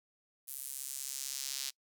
sawtooth tone with high-pass filter sweep, 135.8 Hz, C#3, 35 cents flat, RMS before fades -41 dBFS, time 0.47-1.71 s, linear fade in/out 20 ms, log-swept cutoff 11000 to 4500 Hz, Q 1.3, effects noise-tail reverb RT60 0.1 s tail -25 dB re dry

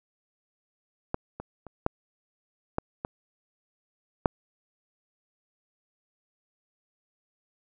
clicks, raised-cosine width 1 ms, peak -13 / -22 / -28 / -9 / -12 / -17 / -6 dBFS, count 7, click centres 1.144 / 1.4 / 1.667 / 1.864 / 2.784 / 3.049 / 4.258 s, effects none

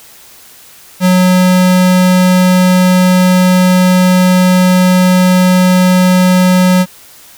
square tone, 183 Hz, F#3, 19 cents flat, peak -6 dBFS, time 1-6.86 s, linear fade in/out 50 ms, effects white hiss -38 dBFS RMS until 7.37 s

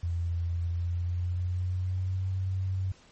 sine tone with pitch glide, 85.4 to 94.21 Hz, F2 to F#2, -38 to +32 cents, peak -27 dBFS, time 0.03-2.92 s, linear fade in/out 5 ms, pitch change +170 cents, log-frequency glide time 0.62-2.28 s, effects pink hiss -58 dBFS RMS until 3.11 s + MP3 32 kbps

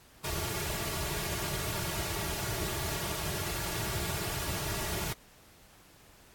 pink noise with comb filter, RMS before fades -34 dBFS, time 0.24-5.13 s, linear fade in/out 5 ms, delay 3.9 ms, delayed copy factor -0.95, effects pink hiss -58 dBFS RMS until 6.34 s + AAC 64 kbps

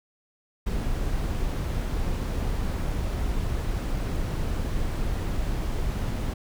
brown noise, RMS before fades -27 dBFS, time 0.66-6.34 s, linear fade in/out 10 ms, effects none

